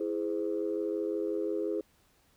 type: chord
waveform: sine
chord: E augmented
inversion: none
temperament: equal with one note detuned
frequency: 329.6 / 415.3 / 514.3 Hz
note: E4 / G#4 / B#4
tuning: 0 / 0 / -30 cents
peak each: -33 / -32 / -36 dBFS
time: 0-1.81 s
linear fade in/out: 5 ms
effects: tanh soft clip ceiling -21 dBFS + pink hiss -67 dBFS RMS until 2.36 s